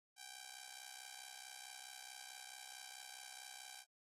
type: ring-modulated tone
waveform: 5% pulse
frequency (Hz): 783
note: G5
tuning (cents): -2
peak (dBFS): -37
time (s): 0.16-3.85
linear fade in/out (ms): 50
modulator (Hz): 32.3
effects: AAC 48 kbps